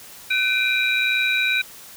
sine tone cluster, 1515 / 2376 / 2498 / 3859 Hz, F#6 / D7 / D#7 / B7, +40 / +20 / +6 / -41 cents, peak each -25 / -20 / -27 / -25 dBFS, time 0.3-1.62 s, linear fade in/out 10 ms, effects white hiss -42 dBFS RMS until 1.96 s

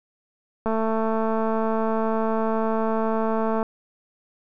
click train, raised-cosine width 1 ms, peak -12 dBFS, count 660, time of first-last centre 0.66-3.628 s, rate 222 Hz, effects none

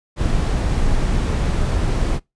brown noise, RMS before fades -18 dBFS, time 0.16-2.2 s, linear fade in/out 50 ms, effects noise-tail reverb RT60 0.2 s tail -24 dB re dry + resampled to 22050 Hz

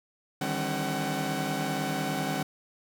sawtooth tone cluster, 152.2 / 162.2 / 198.4 / 269.8 / 752 Hz, D#3 / E3 / G3 / C#4 / F#5, -38 / -28 / +21 / -47 / +28 cents, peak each -31 / -34 / -31 / -30 / -30 dBFS, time 0.41-2.43 s, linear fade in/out 5 ms, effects none

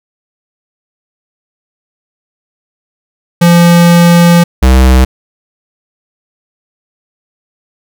square tone pair in turn, 172 / 64.43 Hz, F3 / C2, -26 / -26 cents, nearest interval octave + perfect fourth, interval 1700 cents, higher first, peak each -3 dBFS, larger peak neither, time 3.41-4.44 / 4.62-5.05 s, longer first, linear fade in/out 10 ms, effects none

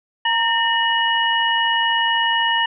sine tone cluster, 928 / 1816 / 2912 Hz, A#5 / A#6 / F#7, -8 / -46 / -28 cents, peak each -20 dBFS, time 0.25-2.66 s, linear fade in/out 5 ms, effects none

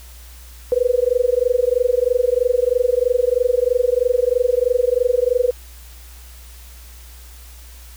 sine tone with amplitude modulation, 493.9 Hz, B4, in tune, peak -10 dBFS, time 0.72-5.51 s, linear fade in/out 0 ms, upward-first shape sine, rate 23.1 Hz, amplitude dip 100%, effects added 60 Hz sine -38 dBFS peak until 7.96 s + white hiss -45 dBFS RMS until 7.96 s

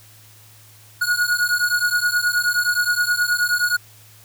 square beating tone pair, 1445 / 1454.5 Hz, F#6 / F#6, -41 / -30 cents, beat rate 9.5 Hz, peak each -21 dBFS, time 1.01-3.77 s, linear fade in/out 10 ms, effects added 107 Hz sine -49 dBFS peak until 4.24 s + white hiss -49 dBFS RMS until 4.24 s

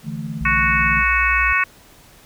sine chord, D suspended second, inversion none, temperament equal, 146.83 / 164.81 / 220 Hz, D3 / E3 / A3, 0 / 0 / 0 cents, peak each -29 dBFS, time 0.03-1.04 s, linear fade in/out 50 ms
sine tone, 60.4 Hz, B1, 38 cents flat, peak -24 dBFS, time 0.41-1.53 s, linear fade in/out 5 ms
harmonic tone, 370 Hz, F#4, in tune, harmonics 3 / 4 / 5 / 6 / 7, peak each -21 / -21 / -21 / -21 / -21 dBFS, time 0.45-1.64 s, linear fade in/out 5 ms
effects pink hiss -48 dBFS RMS until 2.25 s

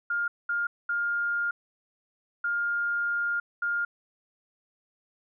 sine tone bursts at uneven times, 1410 Hz, F6, 16 cents sharp, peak -25 dBFS, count 5, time 0.1-0.28 / 0.49-0.67 / 0.89-1.51 / 2.44-3.4 / 3.62-3.85 s, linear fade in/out 5 ms, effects none

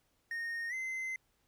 triangle tone with pitch glide, 1849 to 2063 Hz, A#6 to C7, -15 to -25 cents, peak -34 dBFS, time 0.31-1.16 s, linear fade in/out 2 ms, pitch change +190 cents, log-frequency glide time 0.69-0.74 s, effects pink hiss -75 dBFS RMS until 1.47 s

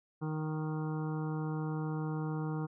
harmonic tone with a mistuned harmonic, 155.56 Hz, D#3, in tune, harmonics 1 / 2 / 3 / 5 / 6 / 7 / 8 / 9, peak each -34 / -40 / -44 / -48 / -50 / -51 / -52 / -53 dBFS, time 0.21-2.67 s, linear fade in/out 20 ms, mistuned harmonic 8, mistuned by -18 cents, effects none

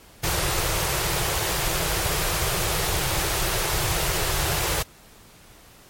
pink band-stop noise, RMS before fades -24 dBFS, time 0.23-4.83 s, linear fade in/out 10 ms, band 180 to 320 Hz, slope 96 dB/octave, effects pink hiss -50 dBFS RMS until 5.89 s + MP3 64 kbps

